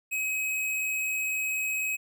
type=tone; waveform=square; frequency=2543 Hz; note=D#7; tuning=37 cents sharp; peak=-28 dBFS; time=0.11-1.97 s; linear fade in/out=20 ms; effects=none